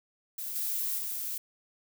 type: noise with level steps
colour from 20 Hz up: violet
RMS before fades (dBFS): -37 / -32 / -35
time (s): 0.38-1.38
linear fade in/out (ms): 5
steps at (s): 0.55 / 0.98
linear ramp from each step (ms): 10
effects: none